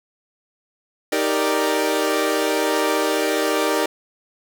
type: chord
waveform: sawtooth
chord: Eb major seventh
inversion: none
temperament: equal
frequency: 311.1 / 392 / 466.2 / 587.3 Hz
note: Eb4 / G4 / Bb4 / D5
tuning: 0 / 0 / 0 / 0 cents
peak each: -20 dBFS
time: 1.12-3.86 s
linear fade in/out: 5 ms
effects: none